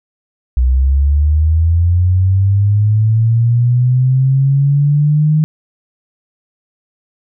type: linear sweep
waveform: sine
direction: up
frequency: 61.4 to 155.56 Hz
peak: -8 dBFS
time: 0.57-5.44 s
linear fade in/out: 0 ms
effects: none